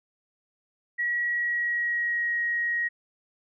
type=tone with pitch glide; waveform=sine; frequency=1918 to 1889.4 Hz; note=A#6 to A#6; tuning=+49 to +23 cents; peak=-24 dBFS; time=0.98-2.89 s; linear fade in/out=20 ms; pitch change=-26 cents; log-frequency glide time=1.23-2.33 s; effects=none